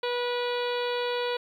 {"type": "harmonic tone with a mistuned harmonic", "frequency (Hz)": 487.2, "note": "B4", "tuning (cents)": -24, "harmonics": [1, 2, 3, 4, 5, 6, 7, 8, 9], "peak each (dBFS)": [-28, -34, -38, -42, -40, -42, -40, -40, -44], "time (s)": [0.03, 1.37], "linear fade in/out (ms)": 5, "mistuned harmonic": 9, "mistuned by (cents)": 28, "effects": ["10-bit"]}